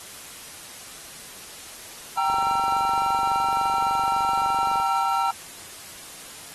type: chord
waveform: triangle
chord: E diminished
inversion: first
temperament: equal with one note detuned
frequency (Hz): 784 / 932.3 / 1343.9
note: G5 / Bb5 / E6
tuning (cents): 0 / 0 / +33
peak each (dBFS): -23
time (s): 2.17-5.31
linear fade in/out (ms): 5
type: click train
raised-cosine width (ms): 1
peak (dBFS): -23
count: 60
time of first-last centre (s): 2.3-4.8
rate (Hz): 23.6
effects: white hiss -41 dBFS RMS until 6.54 s + AAC 32 kbps